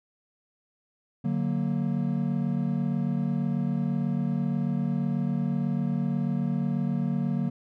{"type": "chord", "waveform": "triangle", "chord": "D augmented", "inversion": "none", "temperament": "equal", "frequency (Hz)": [146.83, 185, 233.1], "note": ["D3", "F#3", "A#3"], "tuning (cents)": [0, 0, 0], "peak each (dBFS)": -27, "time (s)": [1.24, 7.5], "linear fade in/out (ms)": 10, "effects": []}